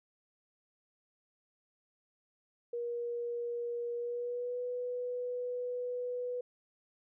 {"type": "tone with pitch glide", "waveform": "sine", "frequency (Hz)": [475.9, 493.3], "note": ["A#4", "B4"], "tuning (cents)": [36, -2], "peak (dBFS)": -34, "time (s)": [2.73, 6.41], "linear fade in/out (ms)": 5, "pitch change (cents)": 62, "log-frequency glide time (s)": [3.95, 4.6], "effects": []}